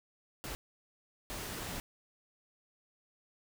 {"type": "noise bursts at uneven times", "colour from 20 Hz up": "pink", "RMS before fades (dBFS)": -41, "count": 2, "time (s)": [[0.44, 0.55], [1.3, 1.8]], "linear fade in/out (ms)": 0, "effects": []}